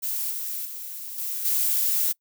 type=noise with level steps; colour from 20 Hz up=violet; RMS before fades=-28 / -31 / -36 / -30 / -23 dBFS; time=0.02-2.13 s; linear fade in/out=20 ms; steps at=0.31 / 0.65 / 1.18 / 1.45 s; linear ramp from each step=2 ms; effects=noise-tail reverb RT60 0.1 s tail -24 dB re dry